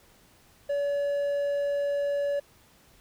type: tone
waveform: triangle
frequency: 570 Hz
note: C#5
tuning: 48 cents sharp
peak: -23 dBFS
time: 0.69-2.4 s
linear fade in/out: 10 ms
effects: pink hiss -59 dBFS RMS until 3 s